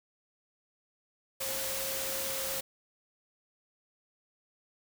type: tone in noise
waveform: sine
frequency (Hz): 536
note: C5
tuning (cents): +42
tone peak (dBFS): -40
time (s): 1.4-2.61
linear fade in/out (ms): 10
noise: white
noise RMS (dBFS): -35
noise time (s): 1.4-2.61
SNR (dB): -8
effects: none